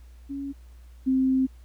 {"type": "tone pair in turn", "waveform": "sine", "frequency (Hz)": [277.9, 262.2], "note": ["C#4", "C4"], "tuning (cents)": [4, 4], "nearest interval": "minor second", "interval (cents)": 100, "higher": "first", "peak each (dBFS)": [-30, -19], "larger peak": "second", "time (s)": [[0.29, 0.53], [1.06, 1.47]], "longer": "second", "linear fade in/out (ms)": 20, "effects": ["added 60 Hz sine -45 dBFS peak until 1.64 s", "pink hiss -63 dBFS RMS until 1.64 s"]}